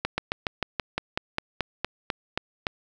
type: slowing click train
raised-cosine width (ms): 0.3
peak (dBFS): -9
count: 14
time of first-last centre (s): 0.05-2.668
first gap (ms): 130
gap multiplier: 1.07
effects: none